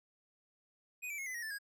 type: tone with pitch steps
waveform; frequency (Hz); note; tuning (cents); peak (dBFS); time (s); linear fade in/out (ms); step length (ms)
square; 2489 / 2322 / 2167 / 2022 / 1886.3 / 1760 / 1642.1; D#7 / D7 / C#7 / B6 / A#6 / A6 / G#6; 0 / -20 / -40 / +40 / +20 / 0 / -20; -40; 1.02-1.587; 20; 81
effects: none